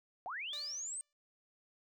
sine linear sweep, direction up, 657 to 8590 Hz, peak -39 dBFS, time 0.26-1.01 s, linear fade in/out 0 ms
5% pulse tone with exponential decay, 588 Hz, D5, 2 cents sharp, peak -36 dBFS, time 0.53-1.13 s, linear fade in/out 1 ms, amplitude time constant 130 ms
effects none

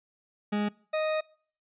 40% pulse tone pair in turn, 207.7 / 622.4 Hz, G#3 / D#5, 0 / 0 cents, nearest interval octave + perfect fifth, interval 1900 cents, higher second, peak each -25 dBFS, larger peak neither, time 0.52-0.69 / 0.93-1.21 s, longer second, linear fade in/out 10 ms, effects noise-tail reverb RT60 0.5 s tail -24 dB re dry + resampled to 8000 Hz

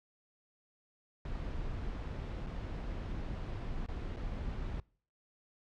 brown noise with dropouts, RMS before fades -39 dBFS, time 1.25-4.8 s, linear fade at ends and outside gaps 2 ms, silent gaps 2.464-2.468 / 3.863-3.885 / 4.163-4.168 s, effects noise-tail reverb RT60 0.5 s tail -25 dB re dry + low-pass 4000 Hz 12 dB/octave

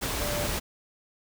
sine tone in noise, 587.3 Hz, D5, in tune, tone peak -32 dBFS, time 0.2-0.48 s, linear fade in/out 20 ms, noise pink, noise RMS -30 dBFS, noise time 0.01-0.6 s, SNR -5 dB, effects none

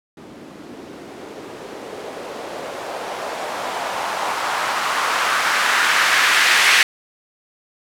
violet noise with low-pass filter sweep, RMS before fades -21 dBFS, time 0.17-6.83 s, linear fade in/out 2 ms, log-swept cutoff 250 to 2000 Hz, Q 1.7, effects none

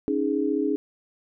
sine chord, C# suspended second, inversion none, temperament just, 277.2 / 311.8 / 415.8 Hz, C#4 / D#4 / G#4, 0 / +4 / +2 cents, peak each -26 dBFS, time 0.08-0.76 s, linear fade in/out 0 ms, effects none

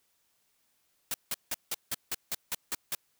white noise bursts, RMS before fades -32 dBFS, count 10, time 1.11-2.95 s, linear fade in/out 2 ms, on 31 ms, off 170 ms, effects white hiss -73 dBFS RMS until 3.19 s

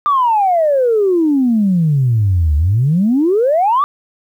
sine exponential two-way sweep, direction down then up, 1202 to 71.7 to 1202 Hz, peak -9 dBFS, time 0.06-3.84 s, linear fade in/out 0 ms, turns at 2.56 s, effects tanh soft clip ceiling -5 dBFS + 8-bit

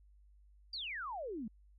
sine exponential sweep, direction down, 4859 to 200 Hz, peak -39 dBFS, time 0.73-1.48 s, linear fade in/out 5 ms, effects added 50 Hz sine -60 dBFS peak until 1.78 s

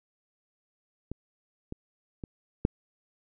clicks, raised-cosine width 3 ms, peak -22 / -23 / -24 / -9 dBFS, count 4, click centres 1.116 / 1.724 / 2.238 / 2.651 s, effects none

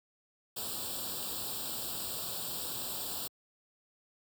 white noise with comb filter, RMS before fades -38 dBFS, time 0.56-3.28 s, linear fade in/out 10 ms, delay 0.24 ms, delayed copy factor +0.95, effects high-pass 60 Hz 12 dB/octave

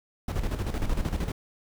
brown noise with tremolo, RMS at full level -26 dBFS, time 0.28-1.32 s, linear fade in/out 5 ms, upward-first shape square, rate 13 Hz, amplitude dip 60%, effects none

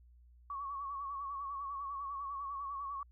sine tone with vibrato, 1116 Hz, C#6, 11 cents sharp, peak -38 dBFS, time 0.5-3.03 s, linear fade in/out 2 ms, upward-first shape sine, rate 10 Hz, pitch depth 56 cents each way, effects added 60 Hz sine -58 dBFS peak until 3.11 s

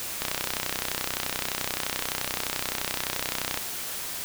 click train, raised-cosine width 0.2 ms, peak -9 dBFS, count 107, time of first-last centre 0.22-3.574 s, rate 31.6 Hz, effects white hiss -34 dBFS RMS until 4.24 s

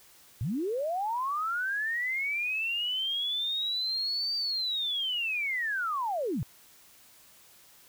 sine linear two-way sweep, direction up then down, 95.5 to 4660 to 95.5 Hz, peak -28 dBFS, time 0.41-6.43 s, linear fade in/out 0 ms, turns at 4.36 s, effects white hiss -57 dBFS RMS until 7.88 s

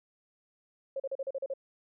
sine tone bursts, 541 Hz, C#5, 42 cents flat, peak -31 dBFS, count 8, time 0.96-1.538 s, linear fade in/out 5 ms, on 39 ms, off 38 ms, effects none

